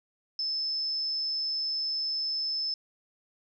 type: tone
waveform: sine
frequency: 5250 Hz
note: E8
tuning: 8 cents flat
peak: -28 dBFS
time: 0.39-2.74 s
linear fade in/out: 2 ms
effects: none